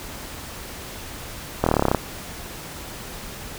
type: slowing click train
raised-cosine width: 1 ms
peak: -3 dBFS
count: 12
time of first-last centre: 1.64-1.947 s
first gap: 24 ms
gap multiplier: 1.03
effects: pink hiss -36 dBFS RMS until 3.58 s